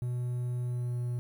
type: tone with pitch glide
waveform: triangle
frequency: 123.1 to 122.04 Hz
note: B2 to B2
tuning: -5 to -20 cents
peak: -28 dBFS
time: 0.02-1.19 s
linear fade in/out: 0 ms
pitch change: -15 cents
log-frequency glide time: 0.64-0.94 s
effects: 10-bit